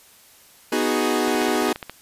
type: chord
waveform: sawtooth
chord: G# minor seventh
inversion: first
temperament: equal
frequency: 246.9 / 311.1 / 370 / 415.3 Hz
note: B3 / D#4 / F#4 / G#4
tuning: 0 / 0 / 0 / 0 cents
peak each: -21 dBFS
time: 0.72-1.73 s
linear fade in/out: 5 ms
type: click train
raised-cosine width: 0.3 ms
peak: -15 dBFS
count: 10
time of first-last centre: 1.28-1.896 s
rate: 14.6 Hz
effects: white hiss -51 dBFS RMS until 2.01 s + resampled to 32000 Hz